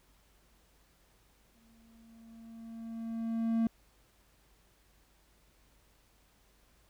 triangle tone with exponential growth, 227.4 Hz, A#3, 43 cents flat, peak -23 dBFS, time 1.55-3.67 s, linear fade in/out 2 ms, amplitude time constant 460 ms, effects added 50 Hz sine -68 dBFS peak until 6.89 s + pink hiss -68 dBFS RMS until 6.89 s

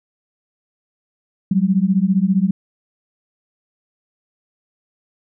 sine beating tone pair, 183.4 / 198.4 Hz, F#3 / G3, -15 / +21 cents, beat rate 15 Hz, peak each -16 dBFS, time 1.51-2.51 s, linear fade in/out 5 ms, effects none

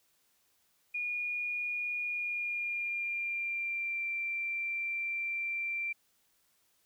sine tone with pitch glide, 2439 to 2356 Hz, D#7 to D7, -35 to +5 cents, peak -32 dBFS, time 0.94-5.93 s, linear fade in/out 10 ms, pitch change -60 cents, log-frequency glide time 2.02-4.06 s, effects white hiss -72 dBFS RMS until 6.85 s

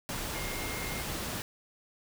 sine tone in noise, 2128 Hz, C7, 29 cents sharp, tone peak -42 dBFS, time 0.35-1.02 s, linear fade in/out 0 ms, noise pink, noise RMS -36 dBFS, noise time 0.09-1.42 s, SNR -9 dB, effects none

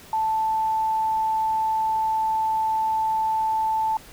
sine tone, 880 Hz, A5, in tune, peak -20 dBFS, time 0.13-3.97 s, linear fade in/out 2 ms, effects pink hiss -46 dBFS RMS until 4.12 s

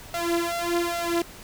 sawtooth tone with flanger, 342.5 Hz, F4, 34 cents flat, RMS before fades -26 dBFS, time 0.14-1.22 s, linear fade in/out 2 ms, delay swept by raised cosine 1.5 to 4.4 ms, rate 1.2 Hz, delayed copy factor +1, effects pink hiss -44 dBFS RMS until 1.43 s

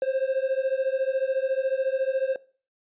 triangle beating tone pair, 523.3 / 537.3 Hz, C5 / C5, 0 / +46 cents, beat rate 14 Hz, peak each -24 dBFS, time 0.02-2.36 s, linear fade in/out 2 ms, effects noise-tail reverb RT60 0.4 s tail -21 dB re dry + resampled to 8000 Hz

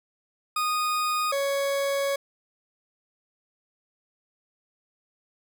40% pulse tone pair in turn, 1237 / 556.5 Hz, D#6 / C#5, -10 / +7 cents, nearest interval octave + major second, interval 1383 cents, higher first, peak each -23 dBFS, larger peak neither, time 0.56-1.32 / 1.32-2.16 s, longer second, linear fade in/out 5 ms, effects none

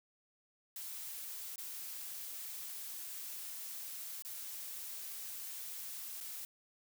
blue noise with dropouts, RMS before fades -45 dBFS, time 0.76-6.45 s, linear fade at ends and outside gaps 2 ms, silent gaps 1.559-1.58 / 4.223-4.249 / 6.204-6.208 s, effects none

